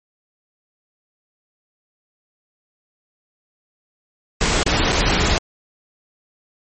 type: noise with dropouts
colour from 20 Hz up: pink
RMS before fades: -17 dBFS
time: 4.41-5.38 s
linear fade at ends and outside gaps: 1 ms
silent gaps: 4.632-4.663 / 4.923-4.928 s
effects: MP3 32 kbps